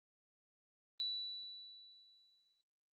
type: tone with exponential decay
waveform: sine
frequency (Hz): 3951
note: B7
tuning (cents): 0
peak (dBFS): -35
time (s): 1-2.61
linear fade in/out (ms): 0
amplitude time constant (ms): 350
effects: noise-tail reverb RT60 0.4 s tail -18 dB re dry + Opus 32 kbps